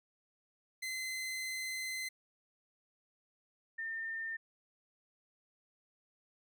sawtooth / sine tone pair in turn, 2055 / 1808.7 Hz, C7 / A6, -32 / +47 cents, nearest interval major second, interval 221 cents, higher first, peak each -34 / -37 dBFS, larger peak first, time 0.82-2.09 / 3.78-4.37 s, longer first, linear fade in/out 10 ms, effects none

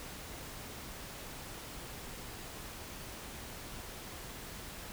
silence, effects pink hiss -46 dBFS RMS until 4.92 s

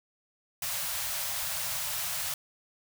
white band-stop noise, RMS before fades -33 dBFS, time 0.62-2.34 s, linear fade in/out 2 ms, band 170 to 550 Hz, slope 96 dB/octave, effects none

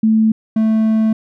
sine / triangle tone pair in turn, 220 / 220 Hz, A3 / A3, 0 / 0 cents, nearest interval unison, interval 0 cents, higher neither, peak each -9 dBFS, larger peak neither, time 0.03-0.32 / 0.56-1.13 s, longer second, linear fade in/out 5 ms, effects none

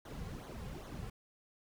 brown noise with flanger, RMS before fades -45 dBFS, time 0.05-1.1 s, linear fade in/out 5 ms, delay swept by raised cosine 0.38 to 3.38 ms, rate 2.5 Hz, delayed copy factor -0.8, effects none

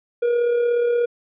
triangle tone with amplitude modulation, 477.6 Hz, A#4, 42 cents sharp, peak -13 dBFS, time 0.22-1.06 s, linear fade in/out 10 ms, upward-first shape sine, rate 36.8 Hz, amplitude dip 35%, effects resampled to 8000 Hz

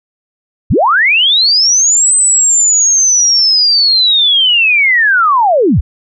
sine linear two-way sweep, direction up then down, 36.71 to 8200 to 36.71 Hz, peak -6 dBFS, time 0.7-5.81 s, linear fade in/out 10 ms, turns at 2.14 s, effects none

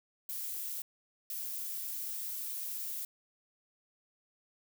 violet noise bursts at uneven times, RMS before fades -39 dBFS, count 2, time 0.29-0.82 / 1.3-3.05 s, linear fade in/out 2 ms, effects none

